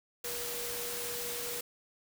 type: tone in noise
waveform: sine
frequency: 480 Hz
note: B4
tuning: 49 cents flat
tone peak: -42 dBFS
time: 0.24-1.61 s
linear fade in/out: 5 ms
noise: white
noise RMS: -38 dBFS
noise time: 0.24-1.61 s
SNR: -7 dB
effects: none